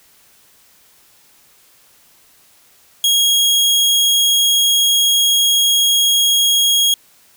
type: tone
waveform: sawtooth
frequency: 3288 Hz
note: G#7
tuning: 18 cents flat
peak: -8 dBFS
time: 3.04-6.94 s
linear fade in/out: 2 ms
effects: white hiss -51 dBFS RMS until 7.36 s